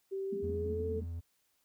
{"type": "tone with pitch glide", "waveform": "sine", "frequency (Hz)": [387.7, 440.2], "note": ["G4", "A4"], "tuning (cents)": [-19, 1], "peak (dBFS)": -34, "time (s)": [0.11, 1.01], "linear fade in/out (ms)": 20, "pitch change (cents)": 220, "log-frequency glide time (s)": [0.27, 0.86]}
{"type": "band-pass noise", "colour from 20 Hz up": "pink", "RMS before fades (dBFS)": -45, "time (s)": [0.31, 1.05], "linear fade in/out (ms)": 20, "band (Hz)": [190, 250], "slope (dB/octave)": 48}
{"type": "tone with vibrato", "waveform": "triangle", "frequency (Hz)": 84.1, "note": "E2", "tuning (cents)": 35, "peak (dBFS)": -35, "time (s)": [0.42, 1.21], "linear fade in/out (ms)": 20, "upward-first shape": "sine", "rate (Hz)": 9.4, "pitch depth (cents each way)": 13}
{"effects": ["white hiss -75 dBFS RMS until 1.64 s"]}